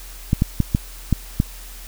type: clicks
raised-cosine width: 5 ms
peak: -3 dBFS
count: 6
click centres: 0.331 / 0.421 / 0.603 / 0.749 / 1.127 / 1.401 s
effects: added 41 Hz sine -36 dBFS peak until 1.87 s + white hiss -41 dBFS RMS until 1.87 s